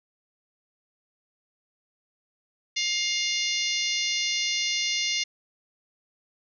harmonic tone, 706 Hz, F5, 19 cents sharp, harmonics 3 / 4 / 5 / 6 / 7 / 8 / 9, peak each -30 / -31 / -32 / -33 / -33 / -34 / -35 dBFS, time 2.76-5.24 s, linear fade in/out 10 ms, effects none

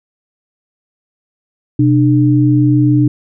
sine tone pair together, 126.73 / 299.5 Hz, B2 / D4, +45 / +34 cents, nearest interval octave + minor third, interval 1489 cents, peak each -10 dBFS, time 1.79-3.08 s, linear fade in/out 5 ms, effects none

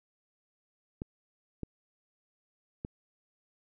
clicks, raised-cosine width 3 ms, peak -23 dBFS, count 3, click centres 1.019 / 1.633 / 2.849 s, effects none

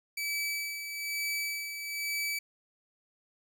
sawtooth tone with tremolo, 2300 Hz, D7, 37 cents flat, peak -27 dBFS, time 0.17-2.39 s, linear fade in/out 5 ms, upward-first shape sine, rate 1.1 Hz, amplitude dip 55%, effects none

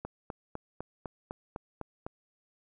click train, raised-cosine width 1 ms, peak -23 dBFS, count 9, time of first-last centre 0.05-2.065 s, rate 3.97 Hz, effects none

